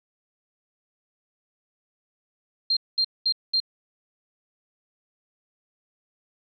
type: tone bursts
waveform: sine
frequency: 4186 Hz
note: C8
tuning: in tune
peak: -19 dBFS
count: 4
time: 2.7-3.602 s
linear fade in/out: 5 ms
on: 68 ms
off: 210 ms
effects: none